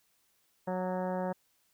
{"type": "harmonic tone with a mistuned harmonic", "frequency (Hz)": 183.8, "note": "F#3", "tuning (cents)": -11, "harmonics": [1, 2, 3, 4, 5, 6, 7, 8, 9, 10], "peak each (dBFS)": [-35, -41, -35, -40, -40, -53, -51, -54, -51, -57], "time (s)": [0.67, 1.33], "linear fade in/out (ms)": 10, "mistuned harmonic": 6, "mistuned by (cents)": 51, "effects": ["white hiss -72 dBFS RMS until 1.73 s"]}